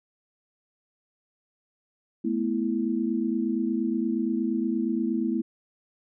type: tone cluster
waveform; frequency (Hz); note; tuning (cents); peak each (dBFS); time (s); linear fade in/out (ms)
sine; 216.7 / 245.2 / 329.6; A3 / B3 / E4; -26 / -12 / 0; -28; 2.24-5.42; 10
effects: none